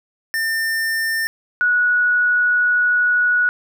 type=tone pair in turn; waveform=square / sine; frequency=1800 / 1464.1 Hz; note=A6 / F#6; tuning=+39 / -19 cents; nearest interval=major third; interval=358 cents; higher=first; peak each=-19 / -13 dBFS; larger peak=second; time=0.34-1.27 / 1.61-3.49 s; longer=second; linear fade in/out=0 ms; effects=none